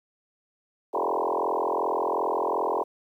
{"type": "tone with frequency modulation", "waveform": "sine", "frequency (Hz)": 693, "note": "F5", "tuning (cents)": -14, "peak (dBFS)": -23, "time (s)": [0.93, 2.84], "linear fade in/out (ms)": 20, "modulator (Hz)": 42.7, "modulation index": 7.8, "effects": ["10-bit"]}